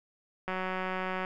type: click train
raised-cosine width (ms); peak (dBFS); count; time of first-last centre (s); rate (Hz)
0.5; -19; 144; 0.48-1.249; 186
effects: none